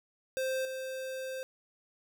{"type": "tone with level steps", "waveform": "square", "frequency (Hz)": 523.3, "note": "C5", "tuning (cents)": 0, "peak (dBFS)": [-31, -37], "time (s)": [0.37, 1.43], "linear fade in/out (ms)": 0, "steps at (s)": 0.65, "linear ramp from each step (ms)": 2, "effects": []}